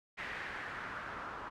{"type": "noise with low-pass filter sweep", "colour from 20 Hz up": "white", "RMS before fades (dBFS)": -43, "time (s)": [0.17, 1.5], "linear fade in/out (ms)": 20, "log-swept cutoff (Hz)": [2000, 1200], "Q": 2.7, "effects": []}